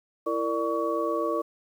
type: tone cluster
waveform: sine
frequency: 333.7 / 461.8 / 590 / 1127 Hz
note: E4 / A#4 / D5 / C#6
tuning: +21 / -16 / +8 / +28 cents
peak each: -30 dBFS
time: 0.26-1.42 s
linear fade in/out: 10 ms
effects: 9-bit